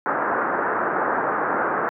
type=low-pass noise; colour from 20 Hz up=white; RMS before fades=-22 dBFS; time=0.06-1.89 s; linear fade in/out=0 ms; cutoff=1600 Hz; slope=48 dB/octave; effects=high-pass 300 Hz 12 dB/octave